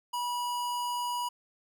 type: tone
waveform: square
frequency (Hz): 972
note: B5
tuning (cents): -28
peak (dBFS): -31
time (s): 0.13-1.29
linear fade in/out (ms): 10
effects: none